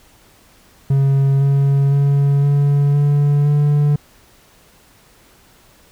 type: tone with pitch steps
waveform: triangle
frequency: 137.3 / 139.06 / 140.83 / 142.64 / 144.46 / 146.31 Hz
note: C#3 / C#3 / C#3 / C#3 / D3 / D3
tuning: -16 / +6 / +28 / +50 / -28 / -6 cents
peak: -9 dBFS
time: 0.9-3.96 s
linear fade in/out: 5 ms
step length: 510 ms
effects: pink hiss -50 dBFS RMS until 5.91 s